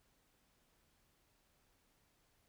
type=silence; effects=pink hiss -75 dBFS RMS until 2.48 s